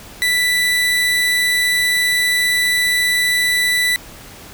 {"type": "tone", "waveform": "30% pulse", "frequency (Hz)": 1977, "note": "B6", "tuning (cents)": 1, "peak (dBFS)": -11, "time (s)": [0.22, 3.96], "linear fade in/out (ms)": 0, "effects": ["pink hiss -38 dBFS RMS until 4.53 s"]}